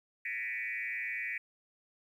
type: tone with frequency modulation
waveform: sine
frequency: 2121 Hz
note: C7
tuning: 23 cents sharp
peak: -34 dBFS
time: 0.25-1.38 s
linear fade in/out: 5 ms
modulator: 128 Hz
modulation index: 2.5
effects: 11-bit